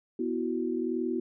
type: chord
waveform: sine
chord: B suspended fourth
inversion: none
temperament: just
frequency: 246.9 / 329.3 / 370.4 Hz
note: B3 / E4 / F#4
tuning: 0 / -2 / +2 cents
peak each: -32 dBFS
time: 0.19-1.2 s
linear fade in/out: 5 ms
effects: none